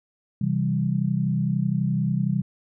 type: chord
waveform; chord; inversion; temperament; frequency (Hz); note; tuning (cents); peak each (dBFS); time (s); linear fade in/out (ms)
sine; C major; none; equal with one note detuned; 132.03 / 164.81 / 196; C3 / E3 / G3; +16 / 0 / 0; -25; 0.41-2.42; 5
effects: none